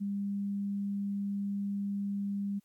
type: tone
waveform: sine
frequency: 200.4 Hz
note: G3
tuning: 38 cents sharp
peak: -31 dBFS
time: 0-2.6 s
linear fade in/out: 20 ms
effects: white hiss -75 dBFS RMS until 2.64 s + AAC 64 kbps